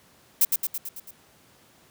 violet noise with echo, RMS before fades -18 dBFS, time 0.41-0.45 s, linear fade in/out 5 ms, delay 110 ms, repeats 6, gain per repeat -4 dB, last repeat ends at 1.11 s, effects pink hiss -57 dBFS RMS until 1.9 s + high-pass 100 Hz 12 dB/octave

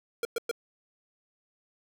square tone bursts, 466.2 Hz, A#4, in tune, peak -28 dBFS, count 3, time 0.23-0.513 s, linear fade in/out 2 ms, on 21 ms, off 110 ms, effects none

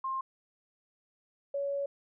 sine tone pair in turn, 1060 / 561.5 Hz, C6 / C#5, +22 / +22 cents, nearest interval major seventh, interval 1100 cents, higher first, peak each -31 / -30 dBFS, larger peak second, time 0.04-0.21 / 1.54-1.86 s, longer second, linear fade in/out 5 ms, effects none

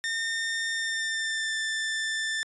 sawtooth tone with pitch glide, 1818 to 1774.4 Hz, A#6 to A6, -44 to +14 cents, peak -24 dBFS, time 0.04-2.43 s, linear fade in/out 0 ms, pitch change -42 cents, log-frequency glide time 0.7-1.57 s, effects resampled to 22050 Hz

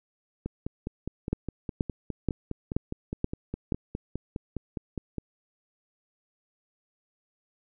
two click trains, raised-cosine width 3 ms, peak -12 / -19 dBFS, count 6 / 24, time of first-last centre 1.33-3.722 / 0.46-5.183 s, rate 2.09 / 4.87 Hz, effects none

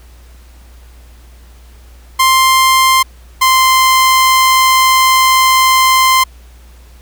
sawtooth tone pair in turn, 1050 / 1042.7 Hz, C6 / C6, +6 / -6 cents, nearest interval unison, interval 12 cents, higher first, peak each -3 dBFS, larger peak neither, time 2.19-3.03 / 3.41-6.24 s, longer second, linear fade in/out 10 ms, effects added 60 Hz sine -36 dBFS peak until 7.01 s + pink hiss -47 dBFS RMS until 7.01 s

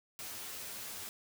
white noise with comb filter, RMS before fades -44 dBFS, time 0.19-1.09 s, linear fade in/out 0 ms, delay 9.4 ms, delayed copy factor +0.85, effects none

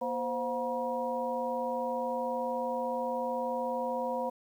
harmonic tone with a mistuned harmonic, 239.1 Hz, A#3, 44 cents sharp, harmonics 1 / 2 / 3 / 4, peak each -39 / -33 / -38 / -35 dBFS, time 0.01-4.3 s, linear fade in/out 10 ms, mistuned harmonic 2, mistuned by +140 cents, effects 10-bit

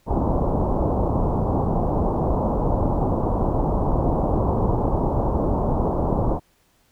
pink low-pass noise, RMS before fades -21 dBFS, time 0.06-6.4 s, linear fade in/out 50 ms, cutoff 1000 Hz, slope 48 dB/octave, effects pink hiss -62 dBFS RMS until 6.91 s

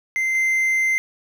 triangle tone pair in turn, 2079 / 2079 Hz, C7 / C7, -12 / -12 cents, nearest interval unison, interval 0 cents, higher neither, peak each -17 / -15 dBFS, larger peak second, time 0.16-0.35 / 0.35-0.98 s, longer second, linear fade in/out 0 ms, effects none

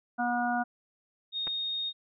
harmonic tone, 241.8 Hz, B3, 36 cents flat, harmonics 1 / 3 / 4 / 5 / 6, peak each -32 / -29 / -40 / -41 / -33 dBFS, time 0.18-0.64 s, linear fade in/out 20 ms
sine tone, 3708 Hz, A#7, 10 cents flat, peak -30 dBFS, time 1.32-1.93 s, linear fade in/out 50 ms
clicks, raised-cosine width 0.5 ms, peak -26 dBFS, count 2, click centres 1.47 / 1.476 s
effects none

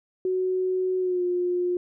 sine tone with pitch glide, 371 to 356.5 Hz, F#4 to F4, +5 to +36 cents, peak -22 dBFS, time 0.25-1.77 s, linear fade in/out 2 ms, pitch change -69 cents, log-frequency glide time 0.99-1.23 s, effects none

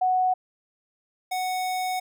sine / square tone pair in turn, 740 / 740 Hz, F#5 / F#5, 0 / 0 cents, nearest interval unison, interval 0 cents, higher neither, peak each -19 / -26 dBFS, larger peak first, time 0.01-0.34 / 1.31-2 s, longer second, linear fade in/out 10 ms, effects none

